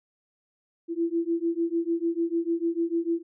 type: beating tone pair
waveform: sine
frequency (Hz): 332.3 / 339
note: E4 / E4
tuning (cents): +14 / +49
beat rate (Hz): 6.7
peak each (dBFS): -27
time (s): 0.88-3.23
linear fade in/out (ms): 50
effects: none